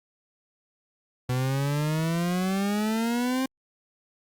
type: exponential sweep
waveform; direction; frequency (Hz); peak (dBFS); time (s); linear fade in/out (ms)
40% pulse; up; 124.3 to 265.9; -23; 1.29-3.46; 5
effects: Opus 48 kbps